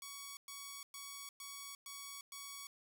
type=tone bursts; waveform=5% pulse; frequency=1122 Hz; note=C#6; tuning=21 cents sharp; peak=-35 dBFS; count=6; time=0.02-2.67 s; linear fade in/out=2 ms; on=350 ms; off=110 ms; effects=none